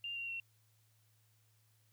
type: tone with pitch steps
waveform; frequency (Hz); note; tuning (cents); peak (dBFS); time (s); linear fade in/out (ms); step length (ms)
sine; 2794 / 2759 / 2724; F7 / F7 / F7; 0 / -22 / -44; -39; 0.04-0.4; 2; 120
effects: added 109 Hz sine -70 dBFS peak until 1.92 s + white hiss -75 dBFS RMS until 1.92 s